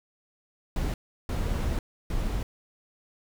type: noise bursts at uneven times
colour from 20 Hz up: brown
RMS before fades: -28 dBFS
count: 3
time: 0.76-0.94 / 1.29-1.79 / 2.1-2.43 s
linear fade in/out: 2 ms
effects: none